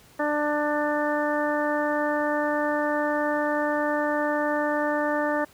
harmonic tone, 296.8 Hz, D4, 18 cents sharp, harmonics 1 / 2 / 3 / 4 / 5 / 6, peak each -28 / -26 / -30 / -33 / -35 / -31 dBFS, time 0.19-5.45 s, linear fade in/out 10 ms, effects pink hiss -54 dBFS RMS until 5.53 s + high-pass 60 Hz 12 dB/octave

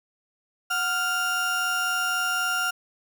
35% pulse tone pair together, 740.4 / 1396.9 Hz, F#5 / F6, +1 / 0 cents, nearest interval major seventh, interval 1099 cents, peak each -31 / -22 dBFS, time 0.7-2.71 s, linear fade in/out 10 ms, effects none

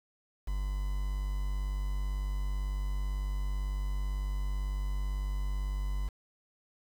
triangle tone with quantisation, 49 Hz, G1, in tune, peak -28 dBFS, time 0.47-6.09 s, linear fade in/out 10 ms, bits 8, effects none

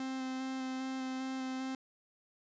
45% pulse tone with vibrato, 261.6 Hz, C4, in tune, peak -36 dBFS, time 0-1.75 s, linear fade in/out 2 ms, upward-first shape square, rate 2.5 Hz, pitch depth 9 cents each way, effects resampled to 16000 Hz

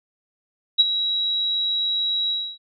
sine tone with ADSR envelope, 3871 Hz, B7, 35 cents flat, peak -9 dBFS, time 0.78-2.58 s, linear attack 21 ms, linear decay 29 ms, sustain -11 dB, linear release 280 ms, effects none

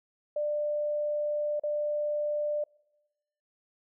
sine tone with dropouts, 594 Hz, D5, 20 cents sharp, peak -27 dBFS, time 0.36-2.64 s, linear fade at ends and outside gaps 5 ms, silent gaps 1.597-1.635 s, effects noise-tail reverb RT60 1.0 s tail -26 dB re dry

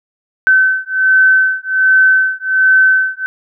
sine beating tone pair, 1529 / 1530.3 Hz, G6 / G6, -44 / -42 cents, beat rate 1.3 Hz, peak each -11 dBFS, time 0.47-3.26 s, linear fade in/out 0 ms, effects none

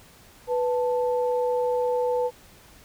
sine tone pair together, 493.9 / 880 Hz, B4 / A5, 0 / 0 cents, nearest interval minor seventh, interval 1000 cents, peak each -22 / -29 dBFS, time 0.47-2.31 s, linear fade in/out 50 ms, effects pink hiss -52 dBFS RMS until 2.84 s

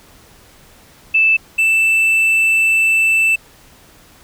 sine / triangle tone pair in turn, 2637 / 2650 Hz, E7 / E7, 0 / +9 cents, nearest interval unison, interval 9 cents, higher second, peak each -9 dBFS, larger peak neither, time 1.14-1.37 / 1.58-3.36 s, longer second, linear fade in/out 10 ms, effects pink hiss -46 dBFS RMS until 4.23 s

